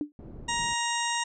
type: tone with exponential decay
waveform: sine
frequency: 295.4 Hz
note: D4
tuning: 10 cents sharp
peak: -23 dBFS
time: 0.01-0.12 s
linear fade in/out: 1 ms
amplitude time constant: 23 ms
type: low-pass noise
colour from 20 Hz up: pink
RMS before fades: -43 dBFS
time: 0.19-0.74 s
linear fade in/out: 2 ms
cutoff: 370 Hz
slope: 12 dB/octave
type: harmonic tone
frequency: 941 Hz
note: A#5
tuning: 16 cents sharp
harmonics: 1 / 2 / 3 / 4 / 6 / 7 / 8 / 9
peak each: -30 / -33 / -35 / -36 / -38 / -38 / -39 / -40 dBFS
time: 0.48-1.24 s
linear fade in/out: 10 ms
effects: none